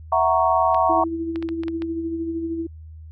sine chord, F# dominant seventh, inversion third, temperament equal, 659.3 / 740 / 932.3 / 1108.7 Hz, E5 / F#5 / A#5 / C#6, 0 / 0 / 0 / 0 cents, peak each -21 dBFS, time 0.12-1.04 s, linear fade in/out 5 ms
clicks, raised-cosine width 0.3 ms, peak -19 dBFS, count 7, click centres 0.746 / 1.359 / 1.426 / 1.489 / 1.635 / 1.682 / 1.821 s
sine tone with tremolo, 329.6 Hz, E4, in tune, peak -22 dBFS, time 0.89-2.67 s, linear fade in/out 10 ms, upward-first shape sine, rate 13 Hz, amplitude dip 40%
effects added 79 Hz sine -37 dBFS peak until 3.11 s

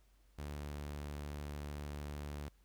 sawtooth tone, 73.1 Hz, D2, 7 cents flat, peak -38 dBFS, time 0.38-2.49 s, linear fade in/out 10 ms, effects added 48 Hz sine -65 dBFS peak until 2.64 s + pink hiss -75 dBFS RMS until 2.64 s

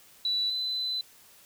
sine tone pair in turn, 3951 / 4018 Hz, B7 / B7, 0 / +29 cents, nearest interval unison, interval 29 cents, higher second, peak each -25 / -28 dBFS, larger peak first, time 0.25-0.5 / 0.5-1.01 s, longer second, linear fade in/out 2 ms, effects white hiss -56 dBFS RMS until 1.45 s

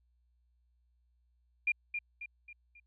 sine tone with echo, 2404 Hz, D7, 40 cents sharp, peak -26 dBFS, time 1.67-1.72 s, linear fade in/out 5 ms, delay 270 ms, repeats 4, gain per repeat -7 dB, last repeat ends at 2.8 s, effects added 60 Hz sine -69 dBFS peak until 2.86 s

